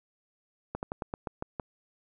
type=slowing click train; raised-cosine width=1 ms; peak=-19 dBFS; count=8; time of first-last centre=0.75-1.598 s; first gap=79 ms; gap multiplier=1.14; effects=none